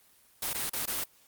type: noise with dropouts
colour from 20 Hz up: white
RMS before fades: -32 dBFS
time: 0.42-1.04 s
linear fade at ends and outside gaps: 5 ms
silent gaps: 0.533-0.545 / 0.696-0.733 / 0.857-0.875 s
effects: white hiss -62 dBFS RMS until 1.27 s + Opus 24 kbps